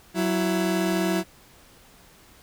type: tone pair together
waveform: 30% pulse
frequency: 186.02 / 331.9 Hz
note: F#3 / E4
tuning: +10 / +12 cents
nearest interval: minor seventh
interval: 1002 cents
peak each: -22 dBFS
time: 0.14-1.24 s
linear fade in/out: 50 ms
effects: pink hiss -53 dBFS RMS until 2.42 s